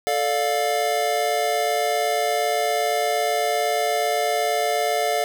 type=chord; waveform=square; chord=D minor; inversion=second; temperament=just; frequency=440.5 / 587.3 / 704.8 Hz; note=A4 / D5 / F5; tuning=+2 / 0 / +16 cents; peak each=-27 / -26 / -23 dBFS; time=0.07-5.24 s; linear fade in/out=0 ms; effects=none